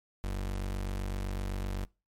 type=tone; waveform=35% pulse; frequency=47.81 Hz; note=G1; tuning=43 cents flat; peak=-30 dBFS; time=0.24-1.85 s; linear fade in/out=0 ms; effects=noise-tail reverb RT60 0.3 s tail -25 dB re dry + MP3 64 kbps